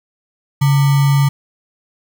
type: tone with sample-and-hold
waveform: sine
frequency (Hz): 140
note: C#3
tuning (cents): +18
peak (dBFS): -9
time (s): 0.61-1.29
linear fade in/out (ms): 10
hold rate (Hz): 1050
effects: none